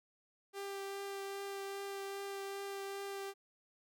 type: tone with vibrato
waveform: sawtooth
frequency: 395.2 Hz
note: G4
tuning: 14 cents sharp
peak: -37 dBFS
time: 0.53-3.34 s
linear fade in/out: 50 ms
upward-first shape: triangle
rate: 2.5 Hz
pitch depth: 12 cents each way
effects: none